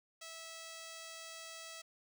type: tone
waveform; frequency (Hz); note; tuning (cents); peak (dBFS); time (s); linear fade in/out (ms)
5% pulse; 653; E5; -17; -36; 0.21-1.82; 10
effects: none